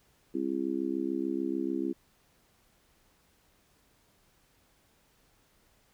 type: harmonic tone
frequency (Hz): 66.8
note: C2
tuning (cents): +36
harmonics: 3 / 4 / 5 / 6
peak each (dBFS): -39 / -33 / -32 / -39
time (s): 0.34-1.93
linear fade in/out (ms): 10
effects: pink hiss -67 dBFS RMS until 5.93 s